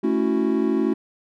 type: chord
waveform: triangle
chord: F# minor seventh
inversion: first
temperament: equal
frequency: 220 / 277.2 / 329.6 / 370 Hz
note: A3 / C#4 / E4 / F#4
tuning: 0 / 0 / 0 / 0 cents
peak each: -22 dBFS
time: 0.03-0.94 s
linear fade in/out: 10 ms
effects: none